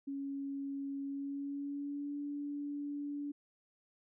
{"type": "tone with pitch glide", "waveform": "sine", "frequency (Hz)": [277.2, 288.3], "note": ["C#4", "D4"], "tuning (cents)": [0, -32], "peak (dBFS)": -37, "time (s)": [0.07, 3.32], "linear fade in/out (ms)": 10, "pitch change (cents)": 68, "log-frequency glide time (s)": [1.04, 2.18], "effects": []}